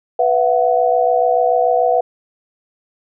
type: chord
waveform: sine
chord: B suspended fourth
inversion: none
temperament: equal with one note detuned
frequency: 493.9 / 673.1 / 740 Hz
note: B4 / E5 / F#5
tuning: 0 / +36 / 0 cents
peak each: -16 dBFS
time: 0.19-2.01 s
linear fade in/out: 5 ms
effects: none